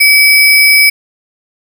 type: tone with sample-and-hold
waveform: sine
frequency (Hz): 2285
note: D7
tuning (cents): -48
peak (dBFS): -3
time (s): 0-0.9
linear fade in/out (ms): 10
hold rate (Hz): 7350
effects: none